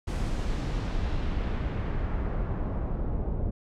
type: noise with low-pass filter sweep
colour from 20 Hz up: brown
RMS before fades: -29 dBFS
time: 0.07-3.51 s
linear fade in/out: 10 ms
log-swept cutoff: 9500 to 610 Hz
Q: 0.93
effects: none